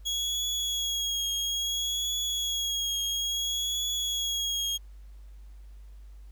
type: tone with vibrato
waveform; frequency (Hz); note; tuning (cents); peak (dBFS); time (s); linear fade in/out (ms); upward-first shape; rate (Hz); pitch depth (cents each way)
30% pulse; 3322; G#7; 0; -25; 0.05-4.78; 20; triangle; 0.59; 34
effects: added 50 Hz sine -44 dBFS peak until 6.31 s + pink hiss -67 dBFS RMS until 6.31 s